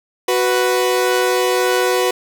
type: tone pair together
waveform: sawtooth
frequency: 370 / 493.9 Hz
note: F#4 / B4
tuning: 0 / 0 cents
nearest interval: perfect fourth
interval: 500 cents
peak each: -13 dBFS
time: 0.28-2.11 s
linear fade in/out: 5 ms
effects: none